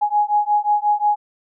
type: beating tone pair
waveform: sine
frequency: 830.6 / 836.2 Hz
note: G#5 / G#5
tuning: 0 / +12 cents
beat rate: 5.6 Hz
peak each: -18 dBFS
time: 0.01-1.16 s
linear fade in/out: 20 ms
effects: none